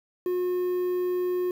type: tone with quantisation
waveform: triangle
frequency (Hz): 360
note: F#4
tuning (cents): -47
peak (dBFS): -22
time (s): 0.26-1.51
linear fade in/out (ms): 2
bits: 8
effects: none